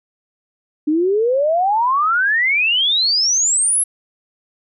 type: exponential sweep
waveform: sine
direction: up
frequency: 293 to 11175 Hz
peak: -13 dBFS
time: 0.87-3.84 s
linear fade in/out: 10 ms
effects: none